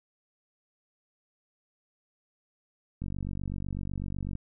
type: click train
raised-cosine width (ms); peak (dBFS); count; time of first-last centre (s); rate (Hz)
5; -23; 65; 3.02-4.353; 48
effects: none